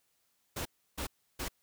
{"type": "noise bursts", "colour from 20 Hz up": "pink", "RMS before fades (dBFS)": -37, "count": 3, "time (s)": [0.56, 1.485], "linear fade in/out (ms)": 10, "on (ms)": 95, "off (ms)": 320, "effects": ["white hiss -75 dBFS RMS until 1.62 s"]}